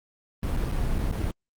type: noise with dropouts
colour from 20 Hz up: brown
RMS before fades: -26 dBFS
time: 0.43-1.31 s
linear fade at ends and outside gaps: 1 ms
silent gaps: 0.566-0.571 / 0.716-0.721 / 0.984-0.988 / 1.113-1.124 s
effects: Opus 32 kbps